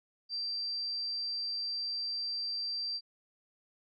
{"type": "tone", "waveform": "sine", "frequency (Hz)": 4699, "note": "D8", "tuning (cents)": 0, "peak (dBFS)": -33, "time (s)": [0.29, 3.01], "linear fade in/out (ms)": 50, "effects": []}